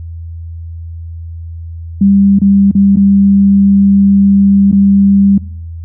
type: tone with dropouts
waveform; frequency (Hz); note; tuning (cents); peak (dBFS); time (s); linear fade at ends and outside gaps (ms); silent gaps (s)
sine; 198; G3; +18; -4; 2.01-5.38; 5; 2.389-2.416 / 2.713-2.75 / 2.959-2.969 / 4.715-4.726
effects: noise-tail reverb RT60 0.6 s tail -22 dB re dry + added 83 Hz sine -22 dBFS peak until 5.84 s